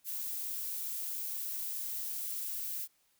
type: noise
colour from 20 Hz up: violet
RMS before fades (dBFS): -38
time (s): 0.04-2.88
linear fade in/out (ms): 50
effects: white hiss -72 dBFS RMS until 3.19 s